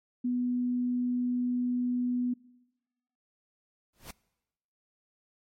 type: tone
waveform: sine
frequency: 246.7 Hz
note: B3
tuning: 2 cents flat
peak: -26 dBFS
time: 0.24-2.34 s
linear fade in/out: 10 ms
type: noise with exponential growth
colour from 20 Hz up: pink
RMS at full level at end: -38 dBFS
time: 3.93-4.11 s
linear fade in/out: 5 ms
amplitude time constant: 39 ms
effects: noise-tail reverb RT60 1.0 s tail -23 dB re dry + MP3 64 kbps